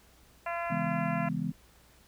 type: harmonic tone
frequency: 341.4 Hz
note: F4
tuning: 39 cents flat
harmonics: 2 / 3 / 4 / 5 / 6 / 7 / 8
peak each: -34 / -38 / -40 / -42 / -44 / -45 / -46 dBFS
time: 0.46-1.29 s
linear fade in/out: 5 ms
type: chord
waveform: sine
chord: C# minor seventh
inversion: none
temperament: just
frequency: 138.59 / 166.31 / 207.9 / 249.5 Hz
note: C#3 / E3 / G#3 / B3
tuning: 0 / +16 / +2 / +18 cents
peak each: -38 / -33 / -35 / -36 dBFS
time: 0.7-1.52 s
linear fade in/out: 10 ms
effects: added 60 Hz sine -61 dBFS peak until 2.07 s + pink hiss -61 dBFS RMS until 2.07 s